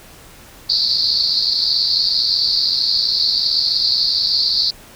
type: band-pass noise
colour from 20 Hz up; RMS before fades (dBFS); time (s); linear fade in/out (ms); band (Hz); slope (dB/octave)
pink; -17; 0.69-4.71; 10; 4200 to 4800; 96
effects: pink hiss -42 dBFS RMS until 4.95 s

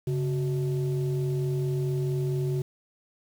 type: tone pair together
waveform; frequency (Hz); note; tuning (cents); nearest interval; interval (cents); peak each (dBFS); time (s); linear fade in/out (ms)
sine; 138.59 / 371.3; C#3 / F#4; 0 / +6; octave + perfect fourth; 1706; -24 / -29; 0.07-2.62; 5
effects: tanh soft clip ceiling -21 dBFS + 8-bit

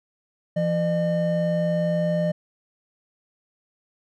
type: tone pair together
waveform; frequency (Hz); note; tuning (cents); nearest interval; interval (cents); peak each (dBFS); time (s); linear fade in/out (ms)
triangle; 169.57 / 606; E3 / D#5; +49 / -46; octave + minor seventh; 2205; -21; 0.56-2.32; 10
effects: none

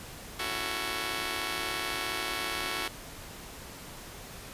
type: chord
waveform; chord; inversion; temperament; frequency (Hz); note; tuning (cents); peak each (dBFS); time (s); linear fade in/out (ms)
5% pulse; F# minor seventh; second; just; 277.5 / 333 / 370 / 444; C#4 / E4 / F#4 / A4; +2 / +18 / 0 / +16; -30 / -27 / -25 / -28; 0.39-2.88; 5
effects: pink hiss -45 dBFS RMS until 4.53 s + resampled to 32000 Hz

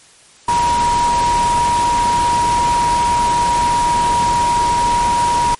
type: tone in noise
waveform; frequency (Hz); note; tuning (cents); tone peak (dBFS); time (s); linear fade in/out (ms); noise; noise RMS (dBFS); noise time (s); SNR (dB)
sine; 954; A#5; +40; -12; 0.48-5.55; 5; pink; -23; 0.48-5.55; +8
effects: white hiss -46 dBFS RMS until 5.59 s + MP3 48 kbps

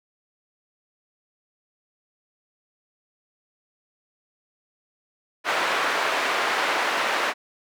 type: band-pass noise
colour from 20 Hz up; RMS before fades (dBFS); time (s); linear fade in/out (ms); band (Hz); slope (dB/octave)
white; -24; 5.44-7.34; 50; 520 to 1800; 12
effects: none

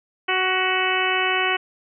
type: harmonic tone with a mistuned harmonic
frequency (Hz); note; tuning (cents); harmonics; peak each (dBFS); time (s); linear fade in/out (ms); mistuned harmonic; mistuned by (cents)
372.1; F#4; +10; 1 / 2 / 3 / 4 / 5 / 6 / 7 / 8; -27 / -27 / -27 / -27 / -27 / -27 / -27 / -27; 0.28-1.57; 10; 5; +28
effects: none

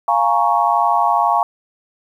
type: chord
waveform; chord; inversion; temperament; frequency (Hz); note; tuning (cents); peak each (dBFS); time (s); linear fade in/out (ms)
sine; Bb minor seventh; second; equal; 698.5 / 830.6 / 932.3 / 1108.7; F5 / Ab5 / Bb5 / Db6; 0 / 0 / 0 / 0; -18; 0.08-1.43; 2
effects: 8-bit

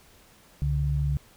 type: tone pair together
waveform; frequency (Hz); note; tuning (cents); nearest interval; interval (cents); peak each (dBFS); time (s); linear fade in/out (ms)
sine; 67.35 / 142.7; C#2 / D3; -49 / -49; octave + minor second; 1300; -26 / -25; 0.62-1.17; 0
effects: pink hiss -56 dBFS RMS until 1.36 s

